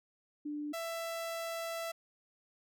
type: tone pair in turn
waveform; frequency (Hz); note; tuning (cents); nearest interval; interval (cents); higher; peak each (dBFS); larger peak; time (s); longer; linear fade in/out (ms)
sine / sawtooth; 296 / 664.5; D4 / E5; +14 / +14; octave + major second; 1400; second; -36 / -33; second; 0.45-0.73 / 0.73-1.92; second; 10
effects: none